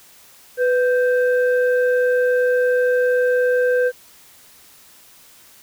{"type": "tone pair together", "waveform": "sine", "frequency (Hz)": [496.9, 1568], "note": ["B4", "G6"], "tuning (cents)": [11, 0], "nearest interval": "octave + minor sixth", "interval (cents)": 1989, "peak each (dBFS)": [-14, -22], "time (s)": [0.57, 3.92], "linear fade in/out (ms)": 50, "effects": ["tanh soft clip ceiling -8 dBFS", "white hiss -48 dBFS RMS until 5.62 s"]}